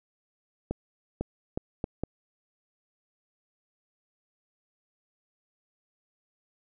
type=accelerating click train; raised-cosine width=2 ms; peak=-16 dBFS; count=5; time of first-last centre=0.71-2.036 s; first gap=500 ms; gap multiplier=0.73; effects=none